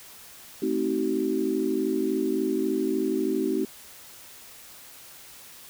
sine chord, A diminished seventh, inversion none, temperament just, 220 / 264 / 316.8 / 380.2 Hz, A3 / C4 / Eb4 / Gb4, 0 / +16 / +31 / +47 cents, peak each -32 / -29 / -28 / -27 dBFS, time 0.62-3.65 s, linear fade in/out 5 ms, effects white hiss -47 dBFS RMS until 5.69 s

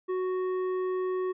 sine tone with hard clipping, 370 Hz, F#4, in tune, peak -29 dBFS, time 0.08-1.33 s, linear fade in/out 20 ms, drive 8 dB, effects resampled to 8000 Hz

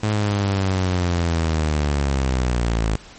sawtooth linear sweep, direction down, 107.6 to 52.7 Hz, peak -14 dBFS, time 0.03-2.96 s, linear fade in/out 5 ms, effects pink hiss -43 dBFS RMS until 3.18 s + MP3 32 kbps

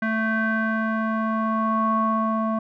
square tone with low-pass filter sweep, 221.1 Hz, A3, 9 cents sharp, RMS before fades -23 dBFS, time 0.02-2.59 s, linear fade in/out 5 ms, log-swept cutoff 1700 to 960 Hz, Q 7.2, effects none

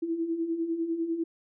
sine beating tone pair, 323.5 / 333.5 Hz, E4 / E4, -32 / +20 cents, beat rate 10 Hz, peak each -35 / -28 dBFS, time 0.02-1.24 s, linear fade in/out 10 ms, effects none

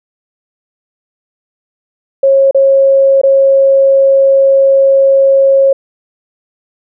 sine tone with dropouts, 544 Hz, C#5, 33 cents flat, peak -4 dBFS, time 2.23-5.73 s, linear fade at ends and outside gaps 5 ms, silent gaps 2.511-2.546 / 3.215-3.234 s, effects none

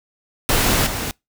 pink noise with level steps, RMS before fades -17 / -25 dBFS, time 0.49-1.11 s, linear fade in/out 0 ms, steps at 0.86 s, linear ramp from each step 10 ms, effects noise-tail reverb RT60 0.2 s tail -26 dB re dry

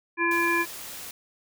harmonic tone, 340.2 Hz, F4, 45 cents flat, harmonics 1 / 3 / 5 / 7, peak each -27 / -27 / -26 / -27 dBFS, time 0.17-0.66 s, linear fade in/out 50 ms
white noise, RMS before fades -39 dBFS, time 0.31-1.11 s, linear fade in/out 2 ms
effects none

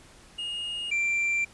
triangle tone pair in turn, 2854 / 2358 Hz, F7 / D7, +37 / +6 cents, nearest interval minor third, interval 331 cents, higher first, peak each -29 / -22 dBFS, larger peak second, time 0.38-0.91 / 0.91-1.45 s, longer second, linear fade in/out 10 ms, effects pink hiss -53 dBFS RMS until 1.53 s + resampled to 24000 Hz

